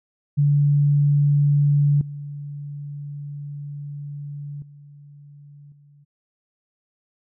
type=tone with level steps; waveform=sine; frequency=144.3 Hz; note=D3; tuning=30 cents flat; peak=-14 / -30 / -42 / -49 dBFS; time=0.37-6.05 s; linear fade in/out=20 ms; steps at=2.01 / 4.62 / 5.72 s; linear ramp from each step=2 ms; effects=none